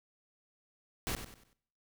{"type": "noise with echo", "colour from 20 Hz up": "pink", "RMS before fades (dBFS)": -35, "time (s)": [1.07, 1.15], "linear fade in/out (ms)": 0, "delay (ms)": 95, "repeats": 4, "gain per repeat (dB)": -9, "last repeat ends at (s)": 1.53, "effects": ["noise-tail reverb RT60 0.7 s tail -22 dB re dry"]}